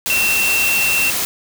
sine tone in noise, 2700 Hz, E7, 41 cents sharp, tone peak -15 dBFS, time 0.1-1.1 s, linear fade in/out 0 ms, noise white, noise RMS -20 dBFS, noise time 0.06-1.25 s, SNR +2 dB, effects none

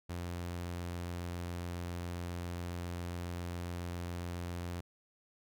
sawtooth tone, 87.31 Hz, F2, in tune, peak -34 dBFS, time 0.09-4.81 s, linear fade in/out 10 ms, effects none

